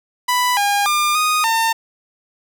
sawtooth tone with pitch steps, 991 / 811 / 1200 / 1240 / 905 Hz, B5 / G#5 / D6 / D#6 / A5, +6 / -41 / +37 / -6 / +48 cents, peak -11 dBFS, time 0.28-1.73 s, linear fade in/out 10 ms, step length 290 ms, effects none

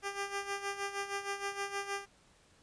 10% pulse tone with tremolo, 398.9 Hz, G4, 30 cents sharp, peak -25 dBFS, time 0.02-2.06 s, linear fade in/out 50 ms, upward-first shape sine, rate 6.4 Hz, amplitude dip 70%, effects pink hiss -65 dBFS RMS until 2.62 s + resampled to 22050 Hz

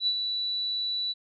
sine tone with ADSR envelope, 3951 Hz, B7, in tune, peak -21 dBFS, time 0-1.14 s, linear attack 70 ms, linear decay 63 ms, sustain -6 dB, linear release 29 ms, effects none

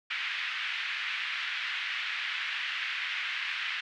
pink band-pass noise, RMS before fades -34 dBFS, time 0.1-3.81 s, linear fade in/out 10 ms, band 1700 to 3100 Hz, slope 24 dB/octave, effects none

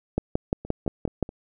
two click trains, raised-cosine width 2 ms, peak -9 / -24 dBFS, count 7 / 4, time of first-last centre 0.18-1.227 / 0.65-1.291 s, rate 5.73 / 4.68 Hz, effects none

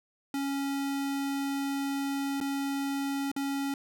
square tone with dropouts, 277.2 Hz, C#4, in tune, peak -30 dBFS, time 0.34-3.74 s, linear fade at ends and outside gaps 2 ms, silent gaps 2.403-2.411 / 3.316-3.363 s, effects none

